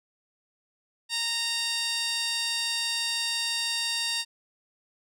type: tone with band-pass filter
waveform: 15% pulse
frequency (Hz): 926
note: A#5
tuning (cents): -12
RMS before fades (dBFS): -29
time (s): 1.09-4.25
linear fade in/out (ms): 50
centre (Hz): 5500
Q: 2.7
effects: none